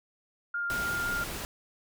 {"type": "tone with vibrato", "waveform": "sine", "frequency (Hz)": 1405, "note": "F6", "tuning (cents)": 10, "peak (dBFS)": -29, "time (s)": [0.54, 1.24], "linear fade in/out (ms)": 5, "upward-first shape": "triangle", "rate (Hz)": 5.7, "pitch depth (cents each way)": 11}
{"type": "noise", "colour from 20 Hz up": "pink", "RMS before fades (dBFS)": -37, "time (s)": [0.7, 1.45], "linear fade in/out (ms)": 0}
{"effects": []}